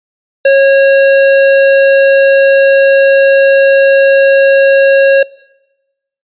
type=tone; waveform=square; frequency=547 Hz; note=C#5; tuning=23 cents flat; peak=-4 dBFS; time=0.45-5.23 s; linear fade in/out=5 ms; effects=noise-tail reverb RT60 1.0 s tail -23 dB re dry + resampled to 8000 Hz